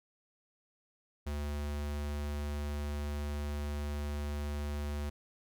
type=tone; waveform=square; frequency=73.2 Hz; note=D2; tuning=5 cents flat; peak=-35 dBFS; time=1.26-5.1 s; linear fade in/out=10 ms; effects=none